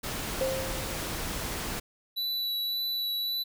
pink noise, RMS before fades -34 dBFS, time 0.03-1.8 s, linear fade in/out 10 ms
sine tone with exponential decay, 528 Hz, C5, 16 cents sharp, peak -24 dBFS, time 0.41-1.24 s, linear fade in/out 0 ms, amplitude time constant 180 ms
square tone with vibrato, 3951 Hz, B7, in tune, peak -29 dBFS, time 2.16-3.44 s, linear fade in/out 20 ms, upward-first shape sine, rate 1.8 Hz, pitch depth 11 cents each way
effects none

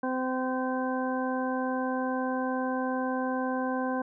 harmonic tone, 257.6 Hz, C4, 27 cents flat, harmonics 1 / 2 / 3 / 4 / 6, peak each -30 / -33 / -35 / -36 / -38 dBFS, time 0.03-4.02 s, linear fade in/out 5 ms, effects none

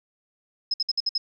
sine tone bursts, 5130 Hz, E8, 48 cents flat, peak -21 dBFS, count 6, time 0.71-1.18 s, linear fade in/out 5 ms, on 30 ms, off 58 ms, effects none

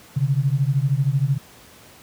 sine beating tone pair, 132.1 / 145.1 Hz, C3 / D3, +17 / -21 cents, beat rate 13 Hz, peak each -19 / -20 dBFS, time 0.16-1.38 s, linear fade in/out 10 ms, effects pink hiss -47 dBFS RMS until 2.02 s + high-pass 80 Hz 12 dB/octave

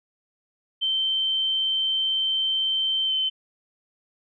sine tone with pitch glide, 3109 to 3073 Hz, G7 to G7, -15 to -35 cents, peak -21 dBFS, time 0.81-3.3 s, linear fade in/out 20 ms, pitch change -20 cents, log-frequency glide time 3.06-3.12 s, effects none

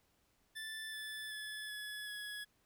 25% pulse tone with pitch steps, 1760 / 1739.8 / 1719.8 / 1700 / 1680.5 Hz, A6 / A6 / A6 / G#6 / G#6, 0 / -20 / -40 / +40 / +20 cents, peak -39 dBFS, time 0.55-2.45 s, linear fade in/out 20 ms, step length 380 ms, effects pink hiss -75 dBFS RMS until 2.65 s

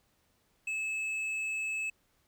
sine tone with hard clipping, 2600 Hz, E7, 24 cents flat, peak -33 dBFS, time 0.67-1.9 s, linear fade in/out 5 ms, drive 5 dB, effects pink hiss -72 dBFS RMS until 2.27 s

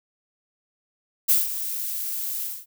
violet noise with ADSR envelope, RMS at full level -17 dBFS, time 1.28-2.66 s, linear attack 18 ms, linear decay 170 ms, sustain -12 dB, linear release 230 ms, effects none

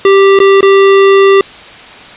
square tone with dropouts, 392 Hz, G4, in tune, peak -3 dBFS, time 0.05-1.41 s, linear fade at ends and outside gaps 2 ms, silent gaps 0.39-0.401 / 0.608-0.628 s, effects white hiss -31 dBFS RMS until 2.16 s + resampled to 8000 Hz

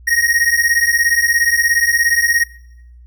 square beating tone pair, 1864.7 / 1881.7 Hz, A#6 / A#6, 0 / +16 cents, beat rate 17 Hz, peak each -16 dBFS, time 0.07-2.44 s, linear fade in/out 10 ms, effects noise-tail reverb RT60 0.8 s tail -20 dB re dry + added 60 Hz sine -38 dBFS peak until 3.06 s

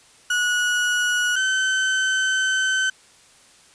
35% pulse tone pair in turn, 1461 / 1532.4 Hz, F#6 / G6, -22 / -40 cents, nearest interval minor second, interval 82 cents, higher second, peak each -17 dBFS, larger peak neither, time 0.3-1.36 / 1.36-2.9 s, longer second, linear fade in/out 5 ms, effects white hiss -52 dBFS RMS until 3.74 s + resampled to 22050 Hz

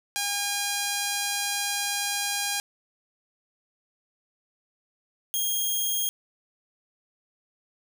5% pulse tone pair in turn, 811 / 3244 Hz, G#5 / G#7, -41 / -41 cents, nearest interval 2 octaves, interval 2400 cents, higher second, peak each -14 / -16 dBFS, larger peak first, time 0.16-2.6 / 5.34-6.09 s, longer first, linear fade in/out 0 ms, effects none

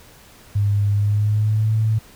sine tone with pitch glide, 101.9 to 109.85 Hz, G#2 to A2, -32 to -2 cents, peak -15 dBFS, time 0.55-1.99 s, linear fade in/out 10 ms, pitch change +130 cents, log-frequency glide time 0.94-1.74 s, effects pink hiss -47 dBFS RMS until 2.15 s

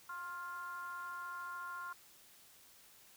triangle ring-modulated tone, 168.5 Hz, E3, 38 cents sharp, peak -37 dBFS, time 0.09-1.93 s, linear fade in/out 5 ms, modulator 1230 Hz, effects white hiss -62 dBFS RMS until 3.16 s

